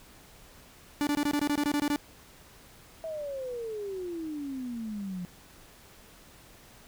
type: tone bursts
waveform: 45% pulse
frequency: 291.8 Hz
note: D4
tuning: 11 cents flat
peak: -25 dBFS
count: 12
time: 1.01-1.96 s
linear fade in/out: 0 ms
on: 59 ms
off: 22 ms
type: exponential sweep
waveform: sine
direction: down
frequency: 656 to 174.61 Hz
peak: -33 dBFS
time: 3.04-5.25 s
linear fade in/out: 0 ms
effects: pink hiss -54 dBFS RMS until 6.87 s